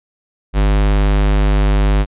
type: tone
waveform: square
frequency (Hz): 50.4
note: G1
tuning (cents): +49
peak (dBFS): -11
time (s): 0.53-2.06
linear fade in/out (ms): 50
effects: resampled to 8000 Hz